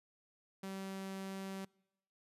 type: tone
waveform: sawtooth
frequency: 192.8 Hz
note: G3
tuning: 28 cents flat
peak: -38 dBFS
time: 0.63-1.65 s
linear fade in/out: 5 ms
effects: noise-tail reverb RT60 0.9 s tail -26 dB re dry + resampled to 32000 Hz